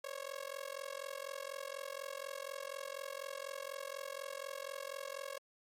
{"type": "tone with amplitude modulation", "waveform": "sawtooth", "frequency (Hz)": 550, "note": "C#5", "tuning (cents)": -14, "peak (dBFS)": -34, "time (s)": [0.04, 5.38], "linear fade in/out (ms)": 5, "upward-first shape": "sine", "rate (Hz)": 44.1, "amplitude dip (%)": 100, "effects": ["MP3 64 kbps"]}